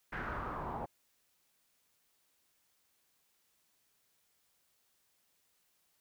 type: noise with low-pass filter sweep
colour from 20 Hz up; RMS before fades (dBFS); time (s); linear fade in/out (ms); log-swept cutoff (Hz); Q
pink; -40; 0.12-0.86; 10; 1700 to 830; 3.6
effects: white hiss -75 dBFS RMS until 6 s